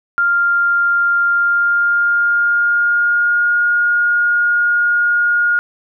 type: tone with pitch glide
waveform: sine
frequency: 1396.9 to 1427.9 Hz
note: F6 to F6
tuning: 0 to +38 cents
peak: -11 dBFS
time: 0.18-5.59 s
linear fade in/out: 0 ms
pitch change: +38 cents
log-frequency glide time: 1.28-3.58 s
effects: none